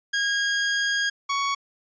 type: tone pair in turn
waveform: sawtooth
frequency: 1633 / 1117.4 Hz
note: G#6 / C#6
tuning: -30 / +13 cents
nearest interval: perfect fifth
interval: 657 cents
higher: first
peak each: -18 / -19 dBFS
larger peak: first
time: 0.13-1.1 / 1.29-1.55 s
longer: first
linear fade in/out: 10 ms
effects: resampled to 16000 Hz